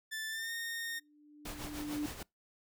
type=tone with pitch glide; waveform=sawtooth; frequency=1760 to 1842.2 Hz; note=A6 to A#6; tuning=0 to -21 cents; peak=-34 dBFS; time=0.11-1 s; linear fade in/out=20 ms; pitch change=+79 cents; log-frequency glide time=0.29-0.52 s
type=tone with exponential growth; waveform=sine; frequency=296.9 Hz; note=D4; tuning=19 cents sharp; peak=-31 dBFS; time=0.86-2.06 s; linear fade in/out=1 ms; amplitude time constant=260 ms
type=noise with tremolo; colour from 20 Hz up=pink; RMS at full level=-42 dBFS; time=1.45-2.23 s; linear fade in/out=5 ms; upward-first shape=sine; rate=6.7 Hz; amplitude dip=60%
effects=noise-tail reverb RT60 0.2 s tail -26 dB re dry